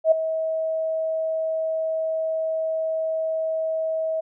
sine tone with ADSR envelope, 641 Hz, E5, 49 cents flat, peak -10 dBFS, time 0.04-4.21 s, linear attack 76 ms, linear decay 8 ms, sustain -12 dB, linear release 13 ms, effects none

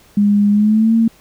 sine tone with pitch glide, 204.7 to 227.1 Hz, G#3 to A#3, -25 to -45 cents, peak -9 dBFS, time 0.17-1.08 s, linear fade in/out 5 ms, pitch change +180 cents, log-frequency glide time 0.51-0.94 s, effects pink hiss -49 dBFS RMS until 1.2 s

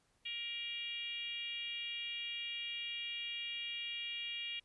sine tone with frequency modulation, 2828 Hz, F7, 21 cents sharp, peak -39 dBFS, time 0.25-4.6 s, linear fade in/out 10 ms, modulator 471 Hz, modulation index 1.2, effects pink hiss -75 dBFS RMS until 4.64 s + resampled to 24000 Hz

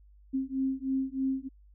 sine beating tone pair, 264.5 / 267.7 Hz, C4 / C4, +19 / +40 cents, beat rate 3.2 Hz, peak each -31 / -31 dBFS, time 0.33-1.49 s, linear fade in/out 20 ms, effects added 50 Hz sine -54 dBFS peak until 1.74 s

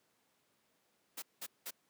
white noise bursts, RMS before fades -43 dBFS, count 3, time 1.17-1.709 s, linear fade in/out 10 ms, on 53 ms, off 190 ms, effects pink hiss -75 dBFS RMS until 1.89 s + high-pass 200 Hz 12 dB/octave

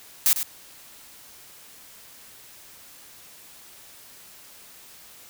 blue noise with echo, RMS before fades -18 dBFS, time 0.26-0.33 s, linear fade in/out 0 ms, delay 100 ms, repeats 1, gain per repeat -9 dB, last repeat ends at 0.43 s, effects white hiss -48 dBFS RMS until 5.29 s

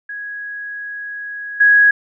sine tone with level steps, 1661.2 Hz, G#6, in tune, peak -25 / -7 dBFS, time 0.09-1.91 s, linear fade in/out 5 ms, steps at 1.6 s, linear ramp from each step 10 ms, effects none

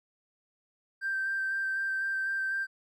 triangle tone with vibrato, 1568 Hz, G6, in tune, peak -25 dBFS, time 1.01-2.67 s, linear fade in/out 50 ms, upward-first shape square, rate 4 Hz, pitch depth 12 cents each way, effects tanh soft clip ceiling -26 dBFS

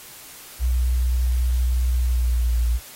sine tone with pitch glide, 61.74 to 58.82 Hz, B1 to A#1, 0 to +16 cents, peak -17 dBFS, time 0.59-2.8 s, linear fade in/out 50 ms, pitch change -84 cents, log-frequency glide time 2.01-2.55 s, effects white hiss -42 dBFS RMS until 2.95 s + AAC 48 kbps

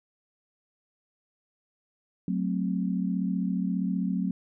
sine chord, F# diminished, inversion none, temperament equal, 185 / 220 / 261.6 Hz, F#3 / A3 / C4, 0 / 0 / 0 cents, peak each -27 / -32 / -32 dBFS, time 2.28-4.31 s, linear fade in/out 2 ms, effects none

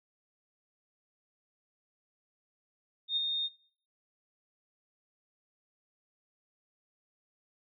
sine tone with ADSR envelope, 3674 Hz, A#7, 26 cents flat, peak -26 dBFS, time 3.08-3.49 s, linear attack 85 ms, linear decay 19 ms, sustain -4 dB, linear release 35 ms, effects noise-tail reverb RT60 0.5 s tail -19 dB re dry

